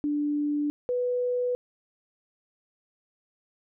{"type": "tone pair in turn", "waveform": "sine", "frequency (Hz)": [293.7, 493.9], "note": ["D4", "B4"], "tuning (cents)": [0, 0], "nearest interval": "major sixth", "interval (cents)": 900, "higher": "second", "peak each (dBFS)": -24, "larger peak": "neither", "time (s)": [[0.04, 0.7], [0.89, 1.55]], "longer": "neither", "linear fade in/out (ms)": 0, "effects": []}